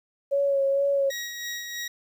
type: tone with vibrato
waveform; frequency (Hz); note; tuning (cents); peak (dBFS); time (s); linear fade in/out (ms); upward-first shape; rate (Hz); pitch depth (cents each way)
sine; 554.4; C#5; 0; -20; 0.31-1.11; 20; sine; 2.2; 24
type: tone with tremolo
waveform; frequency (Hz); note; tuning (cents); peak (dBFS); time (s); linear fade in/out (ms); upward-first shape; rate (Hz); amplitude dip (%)
20% pulse; 1901; A#6; +33; -25; 1.1-1.88; 5; sine; 3.1; 40
effects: 10-bit